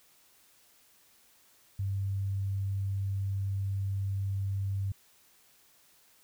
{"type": "tone", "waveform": "sine", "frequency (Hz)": 98, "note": "G2", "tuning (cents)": 0, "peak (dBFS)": -29, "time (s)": [1.79, 4.92], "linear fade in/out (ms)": 5, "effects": ["white hiss -63 dBFS RMS until 6.23 s"]}